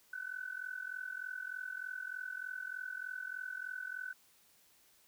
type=tone with amplitude modulation; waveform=sine; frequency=1507 Hz; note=F#6; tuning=31 cents sharp; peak=-36 dBFS; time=0.13-4.13 s; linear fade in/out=5 ms; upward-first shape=sine; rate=43.3 Hz; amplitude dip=85%; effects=white hiss -67 dBFS RMS until 5.07 s